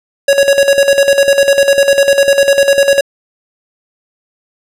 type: tone with tremolo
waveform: square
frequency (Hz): 557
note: C#5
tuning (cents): +8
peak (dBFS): -5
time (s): 0.28-3.01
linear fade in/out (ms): 5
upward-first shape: square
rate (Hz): 10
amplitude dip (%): 65
effects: low-pass 12000 Hz 12 dB/octave